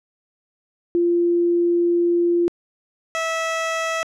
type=tone pair in turn; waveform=sine / 15% pulse; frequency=345.5 / 652.2 Hz; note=F4 / E5; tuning=-19 / -19 cents; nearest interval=major seventh; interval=1100 cents; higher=second; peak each=-15 dBFS; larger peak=neither; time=0.95-2.48 / 3.15-4.03 s; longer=first; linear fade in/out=0 ms; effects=low-pass 7000 Hz 12 dB/octave